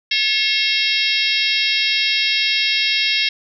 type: harmonic tone with a mistuned harmonic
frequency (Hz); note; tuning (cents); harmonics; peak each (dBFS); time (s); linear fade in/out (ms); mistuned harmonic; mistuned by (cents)
542; C#5; -39; 3 / 4 / 5 / 6 / 7 / 8 / 9 / 10; -30 / -22 / -22 / -22 / -22 / -28 / -26 / -25; 0.11-3.29; 5; 3; +98
effects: none